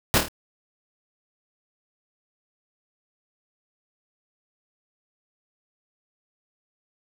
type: noise with echo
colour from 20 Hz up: pink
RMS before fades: -18 dBFS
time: 0.14-0.18 s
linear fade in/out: 0 ms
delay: 26 ms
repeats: 4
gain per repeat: -5 dB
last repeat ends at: 0.284 s
effects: none